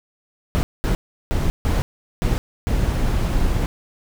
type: noise bursts at uneven times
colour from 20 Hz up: brown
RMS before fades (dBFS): -19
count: 6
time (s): 0.55-0.63 / 0.84-0.95 / 1.31-1.5 / 1.65-1.82 / 2.22-2.38 / 2.67-3.66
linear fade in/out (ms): 0
effects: none